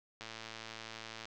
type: click train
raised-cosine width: 0.2 ms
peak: -27 dBFS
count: 118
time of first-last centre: 0.21-1.255 s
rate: 112 Hz
effects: low-pass 7000 Hz 12 dB/octave + 11-bit